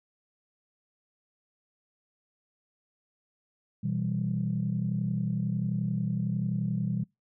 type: chord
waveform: sine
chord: E minor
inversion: second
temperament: equal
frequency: 123.47 / 164.81 / 196 Hz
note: B2 / E3 / G3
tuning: 0 / 0 / 0 cents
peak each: -31 dBFS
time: 3.83-7.04 s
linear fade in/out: 10 ms
effects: noise-tail reverb RT60 0.2 s tail -24 dB re dry + tanh soft clip ceiling -18 dBFS